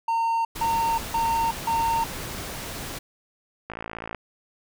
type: tone bursts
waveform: triangle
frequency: 915 Hz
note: A#5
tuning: 32 cents flat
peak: -19 dBFS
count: 4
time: 0.08-2.04 s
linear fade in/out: 5 ms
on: 370 ms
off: 160 ms
type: noise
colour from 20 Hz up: pink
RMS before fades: -34 dBFS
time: 0.55-2.99 s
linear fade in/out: 10 ms
type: click train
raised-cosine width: 0.5 ms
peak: -18 dBFS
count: 26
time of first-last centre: 3.7-4.147 s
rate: 55.9 Hz
effects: none